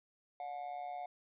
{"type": "tone with amplitude modulation", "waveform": "triangle", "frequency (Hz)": 722, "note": "F#5", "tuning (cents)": -43, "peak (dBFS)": -35, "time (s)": [0.4, 1.06], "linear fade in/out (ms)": 2, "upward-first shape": "sine", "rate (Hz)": 138, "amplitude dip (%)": 70, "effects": ["resampled to 8000 Hz"]}